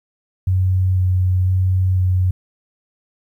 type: tone with vibrato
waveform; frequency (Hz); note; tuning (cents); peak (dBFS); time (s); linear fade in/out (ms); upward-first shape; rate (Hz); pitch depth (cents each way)
sine; 92.5; F#2; 0; -13; 0.47-2.31; 5; square; 1; 10
effects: 9-bit